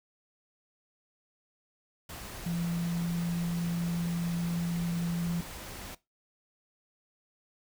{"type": "tone in noise", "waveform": "sine", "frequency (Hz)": 170.9, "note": "F3", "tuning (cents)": -37, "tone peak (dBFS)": -29, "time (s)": [2.46, 5.41], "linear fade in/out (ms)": 5, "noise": "pink", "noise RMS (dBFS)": -43, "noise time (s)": [2.09, 5.95], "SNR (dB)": 11, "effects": ["noise-tail reverb RT60 0.2 s tail -18 dB re dry"]}